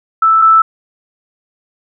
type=tone pair in turn; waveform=sine; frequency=1318.5 / 1318.5 Hz; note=E6 / E6; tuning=0 / 0 cents; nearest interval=unison; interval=0 cents; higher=neither; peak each=-6 / -4 dBFS; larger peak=second; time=0.22-0.42 / 0.42-0.62 s; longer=neither; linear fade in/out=5 ms; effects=none